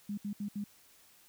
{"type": "tone bursts", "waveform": "sine", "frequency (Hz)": 204.5, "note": "G#3", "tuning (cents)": -26, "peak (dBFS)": -34, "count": 4, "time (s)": [0.09, 0.641], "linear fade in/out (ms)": 5, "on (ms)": 86, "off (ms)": 69, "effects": ["white hiss -62 dBFS RMS until 1.28 s"]}